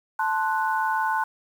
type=chord; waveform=sine; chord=F# diminished; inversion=first; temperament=equal; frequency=880 / 1046.5 / 1480 Hz; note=A5 / C6 / F#6; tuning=0 / 0 / 0 cents; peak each=-24 / -28 / -27 dBFS; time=0.19-1.24 s; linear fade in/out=5 ms; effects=8-bit